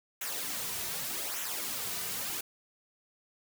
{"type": "noise with flanger", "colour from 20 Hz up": "white", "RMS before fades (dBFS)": -36, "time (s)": [0.21, 2.41], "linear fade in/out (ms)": 5, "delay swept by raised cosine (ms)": [0.21, 3.71], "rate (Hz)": 0.84, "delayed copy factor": -0.65, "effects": []}